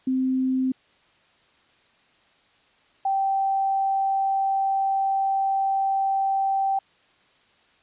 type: tone pair in turn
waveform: sine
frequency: 260 / 779.1 Hz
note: C4 / G5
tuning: -11 / -11 cents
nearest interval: octave + perfect fifth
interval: 1900 cents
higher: second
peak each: -20 dBFS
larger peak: neither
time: 0.07-0.72 / 3.05-6.79 s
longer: second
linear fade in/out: 5 ms
effects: white hiss -60 dBFS RMS until 7.82 s + resampled to 8000 Hz